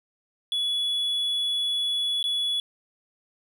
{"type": "tone with dropouts", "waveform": "triangle", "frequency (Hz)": 3400, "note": "G#7", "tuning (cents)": 40, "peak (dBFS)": -22, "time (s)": [0.52, 2.6], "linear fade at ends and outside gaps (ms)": 1, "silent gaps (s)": [2.228, 2.24], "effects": []}